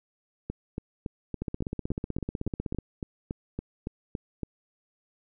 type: two click trains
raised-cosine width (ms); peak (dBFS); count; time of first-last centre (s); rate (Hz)
3; -19 / -18; 15 / 23; 0.5-4.433 / 1.42-2.786; 3.56 / 16.1
effects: none